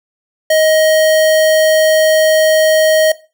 square tone, 628 Hz, D#5, 16 cents sharp, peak -9 dBFS, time 0.5-3.12 s, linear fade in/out 5 ms, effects noise-tail reverb RT60 0.3 s tail -17 dB re dry

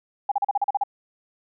sine tone bursts, 808 Hz, G#5, 48 cents flat, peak -18 dBFS, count 9, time 0.29-0.837 s, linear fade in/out 5 ms, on 27 ms, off 38 ms, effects none

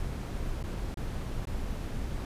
brown noise with dropouts, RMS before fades -34 dBFS, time 0-2.25 s, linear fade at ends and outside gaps 1 ms, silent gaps 0.628-0.638 / 0.943-0.972 / 1.454-1.471 s, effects resampled to 32000 Hz

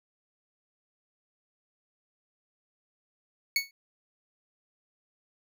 25% pulse tone with exponential decay, 2217 Hz, C#7, in tune, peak -17 dBFS, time 3.56-3.71 s, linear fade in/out 2 ms, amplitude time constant 31 ms, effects none

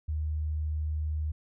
sine tone, 76.8 Hz, D#2, 22 cents flat, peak -28 dBFS, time 0.08-1.32 s, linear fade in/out 10 ms, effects none

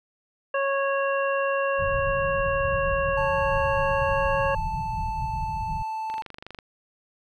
harmonic tone, 551 Hz, C#5, 11 cents flat, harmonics 1 / 2 / 3 / 5, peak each -24 / -28 / -30 / -34 dBFS, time 0.54-4.55 s, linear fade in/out 5 ms
pink low-pass noise, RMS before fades -32 dBFS, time 1.78-5.83 s, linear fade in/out 10 ms, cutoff 180 Hz, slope 96 dB/octave
triangle tone, 880 Hz, A5, in tune, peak -26 dBFS, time 3.17-6.22 s, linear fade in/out 5 ms
click train, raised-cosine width 0.3 ms, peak -23 dBFS, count 13, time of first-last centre 6.1-6.588 s, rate 24.6 Hz
effects none

